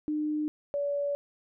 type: tone pair in turn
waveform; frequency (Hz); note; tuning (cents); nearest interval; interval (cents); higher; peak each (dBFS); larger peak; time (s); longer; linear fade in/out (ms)
sine; 302.8 / 571.6; D#4 / D5; -47 / -47; major seventh; 1100; second; -27; neither; 0.08-0.48 / 0.74-1.15; second; 0
effects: none